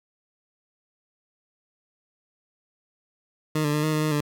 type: tone with pitch steps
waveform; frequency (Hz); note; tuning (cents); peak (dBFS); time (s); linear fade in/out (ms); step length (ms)
20% pulse; 154.6 / 147.8 / 150.8 / 155.6 / 153.5 / 154.4 / 147.6; D#3 / D3 / D3 / D#3 / D#3 / D#3 / D3; -11 / +11 / +46 / 0 / -23 / -13 / +9; -17; 3.55-4.208; 5; 94
effects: none